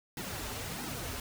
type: noise with flanger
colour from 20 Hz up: pink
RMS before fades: -39 dBFS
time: 0.17-1.2 s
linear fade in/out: 2 ms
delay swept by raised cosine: 1.7 to 6.2 ms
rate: 1.5 Hz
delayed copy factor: -0.75
effects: none